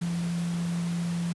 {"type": "tone in noise", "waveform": "sine", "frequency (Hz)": 171.6, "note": "F3", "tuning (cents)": -30, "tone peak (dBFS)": -26, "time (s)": [0.01, 1.33], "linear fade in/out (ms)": 10, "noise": "pink", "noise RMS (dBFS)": -41, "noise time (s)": [0.01, 1.33], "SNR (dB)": 12, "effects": ["high-pass 100 Hz 12 dB/octave", "resampled to 24000 Hz"]}